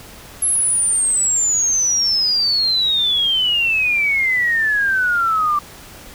sine exponential sweep, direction down, 11175 to 1169 Hz, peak -14 dBFS, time 0.42-5.59 s, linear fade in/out 5 ms, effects pink hiss -39 dBFS RMS until 6.14 s

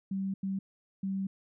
sine tone bursts at uneven times, 193.4 Hz, G3, 23 cents flat, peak -30 dBFS, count 3, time 0.11-0.34 / 0.43-0.59 / 1.03-1.27 s, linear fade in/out 5 ms, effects none

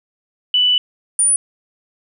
sine tone pair in turn, 2976 / 9448 Hz, F#7 / D9, +9 / +9 cents, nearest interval octave + minor sixth, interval 2000 cents, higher second, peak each -11 dBFS, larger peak neither, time 0.54-0.78 / 1.19-1.36 s, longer first, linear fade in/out 2 ms, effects none

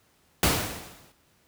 pink noise with exponential decay, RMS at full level -19 dBFS, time 0.43-1.12 s, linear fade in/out 1 ms, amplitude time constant 150 ms, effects pink hiss -64 dBFS RMS until 1.47 s + high-pass 60 Hz 12 dB/octave

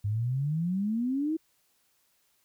sine exponential sweep, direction up, 99.5 to 328.1 Hz, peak -26 dBFS, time 0.04-1.37 s, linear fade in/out 10 ms, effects white hiss -70 dBFS RMS until 2.44 s

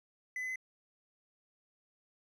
triangle tone with pitch steps, 2008 / 2023 / 2038 Hz, B6 / B6 / C7, +28 / +41 / -46 cents, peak -34 dBFS, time 0.36-0.558 s, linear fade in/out 2 ms, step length 66 ms, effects none

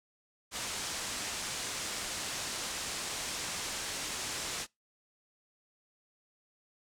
white low-pass noise, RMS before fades -38 dBFS, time 0.51-4.67 s, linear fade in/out 50 ms, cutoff 8500 Hz, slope 24 dB/octave, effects noise-tail reverb RT60 0.2 s tail -25 dB re dry

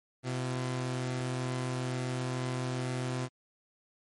sawtooth tone pair together, 127.36 / 340 Hz, C3 / F4, -46 / -46 cents, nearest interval octave + perfect fourth, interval 1700 cents, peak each -28 / -37 dBFS, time 0.23-3.29 s, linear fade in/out 50 ms, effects MP3 48 kbps

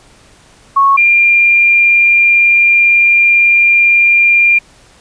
sine tone pair in turn, 1102 / 2394 Hz, C#6 / D7, -11 / +33 cents, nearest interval octave + minor second, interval 1344 cents, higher second, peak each -5 dBFS, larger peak neither, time 0.76-0.97 / 0.97-4.59 s, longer second, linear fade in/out 10 ms, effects pink hiss -44 dBFS RMS until 5 s + resampled to 22050 Hz

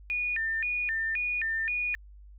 sine tone with vibrato, 2100 Hz, C7, 6 cents sharp, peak -27 dBFS, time 0.1-1.95 s, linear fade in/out 0 ms, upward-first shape square, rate 1.9 Hz, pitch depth 270 cents each way, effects added 50 Hz sine -47 dBFS peak until 2.38 s

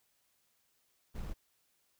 brown noise with sample-and-hold, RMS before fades -40 dBFS, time 1.14-1.34 s, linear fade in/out 20 ms, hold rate 6300 Hz, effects white hiss -75 dBFS RMS until 1.99 s

